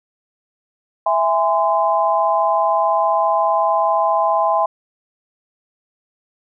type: chord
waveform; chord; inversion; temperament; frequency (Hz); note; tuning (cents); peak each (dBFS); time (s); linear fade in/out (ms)
sine; E augmented; none; just; 659.3 / 824.1 / 1030.1; E5 / G#5 / B#5; 0 / -14 / -27; -18; 1.06-4.66; 5
effects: none

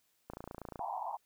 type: click train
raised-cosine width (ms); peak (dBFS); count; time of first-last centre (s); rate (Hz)
1; -29; 15; 0.3-0.793; 28.4
type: band-pass noise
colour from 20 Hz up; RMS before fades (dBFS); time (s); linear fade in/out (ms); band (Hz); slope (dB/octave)
white; -39; 0.79-1.17; 10; 680 to 1000; 96
effects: white hiss -75 dBFS RMS until 1.25 s

